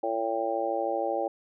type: harmonic tone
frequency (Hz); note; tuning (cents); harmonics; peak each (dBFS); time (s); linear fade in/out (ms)
113; A2; +47; 3 / 4 / 5 / 6 / 7; -34 / -35 / -30 / -36 / -31; 0.03-1.28; 5
effects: none